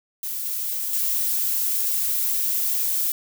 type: noise with level steps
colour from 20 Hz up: violet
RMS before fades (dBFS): -29 / -27 / -23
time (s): 0.23-3.12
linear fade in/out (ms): 2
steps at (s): 0.45 / 0.93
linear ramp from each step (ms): 2
effects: none